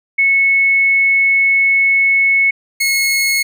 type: tone pair in turn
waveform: sine / sawtooth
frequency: 2200 / 2176 Hz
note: C#7 / C#7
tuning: -14 / -33 cents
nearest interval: unison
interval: 19 cents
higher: first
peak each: -9 dBFS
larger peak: neither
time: 0.18-2.51 / 2.8-3.43 s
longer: first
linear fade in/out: 10 ms
effects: none